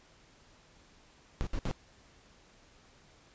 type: noise bursts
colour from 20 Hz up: brown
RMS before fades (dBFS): -32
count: 3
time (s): 1.41-1.712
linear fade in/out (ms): 0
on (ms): 58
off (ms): 64
effects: pink hiss -61 dBFS RMS until 3.34 s + resampled to 16000 Hz